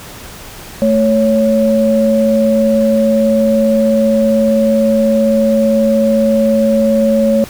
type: tone pair together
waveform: sine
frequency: 220.3 / 555.1 Hz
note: A3 / C#5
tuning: +2 / +2 cents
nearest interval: octave + major third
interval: 1600 cents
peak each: -11 dBFS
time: 0.82-7.44 s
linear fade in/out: 0 ms
effects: pink hiss -32 dBFS RMS until 7.49 s